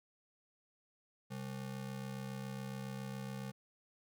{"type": "ring-modulated tone", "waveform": "square", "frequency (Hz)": 164.81, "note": "E3", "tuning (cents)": 0, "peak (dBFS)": -39, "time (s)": [1.3, 3.52], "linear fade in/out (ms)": 20, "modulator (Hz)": 33.6, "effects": []}